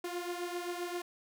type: beating tone pair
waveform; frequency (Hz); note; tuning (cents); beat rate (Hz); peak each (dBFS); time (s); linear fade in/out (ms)
sawtooth; 349.2 / 356.8; F4 / F4; 0 / +37; 7.6; -34 / -37; 0.04-1.02; 5
effects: none